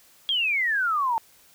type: exponential sweep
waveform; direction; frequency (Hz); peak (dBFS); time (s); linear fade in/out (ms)
sine; down; 3322 to 880; -21; 0.29-1.18; 0
effects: white hiss -56 dBFS RMS until 1.54 s